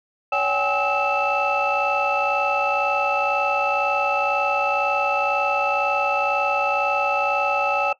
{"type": "tone cluster", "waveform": "sine", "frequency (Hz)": [565, 770, 832, 1293, 2648], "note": ["C#5", "G5", "G#5", "E6", "E7"], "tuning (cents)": [33, -31, 3, -34, 7], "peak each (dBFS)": -24, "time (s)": [0.32, 7.93], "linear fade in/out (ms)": 5, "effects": ["noise-tail reverb RT60 0.1 s tail -18 dB re dry", "tanh soft clip ceiling -12 dBFS"]}